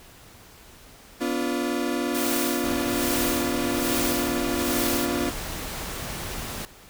35% pulse chord, B diminished, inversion none, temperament equal with one note detuned, 246.9 / 287.3 / 349.2 Hz, B3 / D4 / F4, 0 / -38 / 0 cents, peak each -27 dBFS, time 1.2-5.31 s, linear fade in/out 20 ms
white noise with tremolo, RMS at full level -28 dBFS, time 2.14-5.06 s, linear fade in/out 10 ms, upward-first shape sine, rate 1.2 Hz, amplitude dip 90%
pink noise, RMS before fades -33 dBFS, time 2.64-6.65 s, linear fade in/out 0 ms
effects pink hiss -49 dBFS RMS until 6.89 s

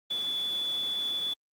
sine tone in noise, 3449 Hz, A7, 35 cents flat, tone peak -28 dBFS, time 0.1-1.34 s, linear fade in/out 10 ms, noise pink, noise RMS -45 dBFS, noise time 0.1-1.34 s, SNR +14 dB, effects high-pass 200 Hz 12 dB/octave + Opus 24 kbps

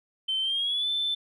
sine tone with pitch glide, 3091 to 3530 Hz, G7 to A7, -25 to +5 cents, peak -24 dBFS, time 0.28-1.15 s, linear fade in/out 10 ms, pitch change +230 cents, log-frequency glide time 0.41-0.89 s, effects tanh soft clip ceiling -20 dBFS

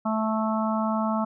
harmonic tone, 219.1 Hz, A3, 7 cents flat, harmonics 1 / 3 / 4 / 5 / 6, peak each -25 / -30 / -31 / -32 / -33 dBFS, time 0.05-1.25 s, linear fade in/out 10 ms, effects none

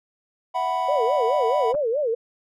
triangle chord, E suspended second, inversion none, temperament equal with one note detuned, 659.3 / 743 / 987.8 Hz, E5 / F#5 / B5, 0 / +7 / 0 cents, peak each -28 / -23 / -23 dBFS, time 0.54-1.73 s, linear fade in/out 20 ms
sine tone with vibrato, 520 Hz, C5, 11 cents flat, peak -20 dBFS, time 0.88-2.15 s, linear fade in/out 10 ms, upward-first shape sine, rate 4.7 Hz, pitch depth 270 cents each way
clicks, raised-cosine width 1 ms, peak -22 dBFS, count 2, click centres 1.743 / 1.75 s
effects none

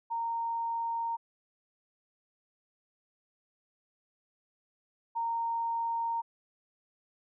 sine tone pair in turn, 924 / 924 Hz, A#5 / A#5, -16 / -16 cents, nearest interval unison, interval 0 cents, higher neither, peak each -30 / -29 dBFS, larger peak second, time 0.1-1.17 / 5.15-6.22 s, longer neither, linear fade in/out 20 ms, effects none

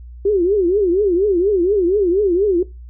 sine tone with vibrato, 380 Hz, F#4, 46 cents sharp, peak -12 dBFS, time 0.25-2.63 s, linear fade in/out 5 ms, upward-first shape triangle, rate 4.2 Hz, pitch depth 230 cents each way, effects noise-tail reverb RT60 0.2 s tail -17 dB re dry + added 60 Hz sine -33 dBFS peak until 2.89 s

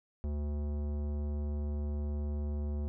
sine tone with tanh clipping, 73.42 Hz, D2, in tune, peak -34 dBFS, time 0.24-2.88 s, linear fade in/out 0 ms, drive 16 dB, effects none

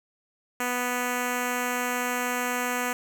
5% pulse tone with notch filter, 246.9 Hz, B3, in tune, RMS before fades -28 dBFS, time 0.6-2.93 s, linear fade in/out 2 ms, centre 3600 Hz, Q 1.6, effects none

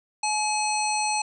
harmonic tone, 850 Hz, G#5, 40 cents sharp, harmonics 1 / 3 / 5 / 7 / 9 / 10, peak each -25 / -30 / -32 / -33 / -35 / -35 dBFS, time 0.23-1.22 s, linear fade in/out 5 ms, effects none

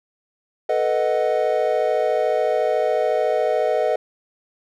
triangle chord, B dominant seventh, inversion third, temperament equal, 440 / 493.9 / 622.3 / 740 Hz, A4 / B4 / D#5 / F#5, 0 / 0 / 0 / 0 cents, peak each -22 / -21 / -19 / -23 dBFS, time 0.69-3.96 s, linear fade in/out 5 ms, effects none

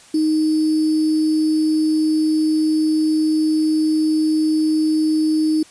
sine tone with sample-and-hold, 311.5 Hz, D#4, 2 cents sharp, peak -14 dBFS, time 0.14-5.63 s, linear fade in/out 5 ms, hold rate 4900 Hz, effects white hiss -46 dBFS RMS until 5.7 s + resampled to 22050 Hz

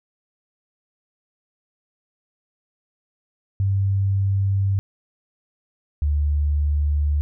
sine tone pair in turn, 98 / 73.42 Hz, G2 / D2, 0 / 0 cents, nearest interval perfect fourth, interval 500 cents, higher first, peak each -17 dBFS, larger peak neither, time 3.6-4.79 / 6.02-7.21 s, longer neither, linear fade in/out 0 ms, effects none

